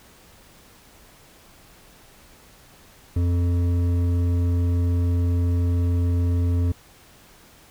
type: tone with hard clipping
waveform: sine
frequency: 87.31 Hz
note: F2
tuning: in tune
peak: -20 dBFS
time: 3.16-6.72 s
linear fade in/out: 5 ms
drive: 9 dB
effects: pink hiss -51 dBFS RMS until 7.7 s